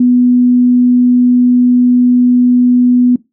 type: tone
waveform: sine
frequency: 246.9 Hz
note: B3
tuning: in tune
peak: -5 dBFS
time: 0-3.16 s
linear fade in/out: 5 ms
effects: noise-tail reverb RT60 0.2 s tail -19 dB re dry